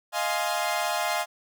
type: chord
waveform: sawtooth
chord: F minor seventh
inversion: third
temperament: equal with one note detuned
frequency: 622.3 / 698.5 / 835.9 / 1046.5 Hz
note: Eb5 / F5 / Ab5 / C6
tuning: 0 / 0 / +11 / 0 cents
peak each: -28 / -25 / -27 / -29 dBFS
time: 0.12-1.26 s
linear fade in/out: 50 ms
effects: none